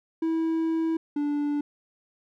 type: tone pair in turn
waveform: triangle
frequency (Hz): 325.1 / 291.6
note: E4 / D4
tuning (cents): -24 / -12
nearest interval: major second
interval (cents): 188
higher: first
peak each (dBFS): -21 / -22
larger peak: first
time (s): 0.22-0.97 / 1.16-1.61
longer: first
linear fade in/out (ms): 5
effects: none